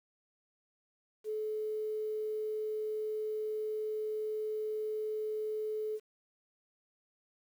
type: tone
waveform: sine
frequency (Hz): 430.4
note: A4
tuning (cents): -38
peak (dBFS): -33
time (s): 1.24-6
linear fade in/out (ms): 50
effects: 10-bit